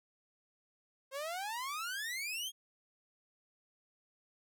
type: exponential sweep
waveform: sawtooth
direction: up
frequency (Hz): 523.3 to 3322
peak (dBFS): -34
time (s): 1.11-2.52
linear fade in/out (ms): 50
effects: none